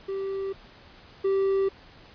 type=tone pair in turn; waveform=triangle; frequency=389.1 / 389.1 Hz; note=G4 / G4; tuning=-13 / -13 cents; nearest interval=unison; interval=0 cents; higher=neither; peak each=-26 / -19 dBFS; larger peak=second; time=0.08-0.53 / 1.24-1.69 s; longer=neither; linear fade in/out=10 ms; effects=pink hiss -51 dBFS RMS until 2.14 s + resampled to 11025 Hz